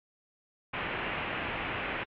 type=low-pass noise; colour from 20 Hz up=white; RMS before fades=-35 dBFS; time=0.73-2.04 s; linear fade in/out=10 ms; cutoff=2800 Hz; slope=48 dB/octave; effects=AAC 48 kbps